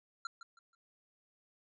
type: tone with echo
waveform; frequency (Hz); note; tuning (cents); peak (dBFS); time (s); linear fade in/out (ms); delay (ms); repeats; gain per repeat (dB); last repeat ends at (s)
square; 1368; F6; -36; -38; 0.25-0.27; 2; 160; 3; -11; 0.75
effects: resampled to 16000 Hz